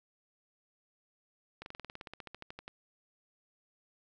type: slowing click train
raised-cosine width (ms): 0.3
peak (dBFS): -28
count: 18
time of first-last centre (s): 1.62-2.679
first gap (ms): 41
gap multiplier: 1.05
effects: none